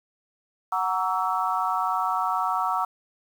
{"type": "chord", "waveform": "sine", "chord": "F# dominant seventh", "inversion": "none", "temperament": "equal with one note detuned", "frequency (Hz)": [740, 932.3, 1136.6, 1318.5], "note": ["F#5", "A#5", "C#6", "E6"], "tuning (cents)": [0, 0, 43, 0], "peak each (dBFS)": -28, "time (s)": [0.72, 2.85], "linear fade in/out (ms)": 5, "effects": ["8-bit"]}